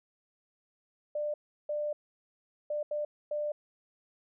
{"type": "tone bursts at uneven times", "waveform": "sine", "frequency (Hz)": 595, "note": "D5", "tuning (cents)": 22, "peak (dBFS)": -30, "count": 5, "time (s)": [[1.15, 1.34], [1.69, 1.93], [2.7, 2.83], [2.91, 3.05], [3.31, 3.52]], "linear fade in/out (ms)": 5, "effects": []}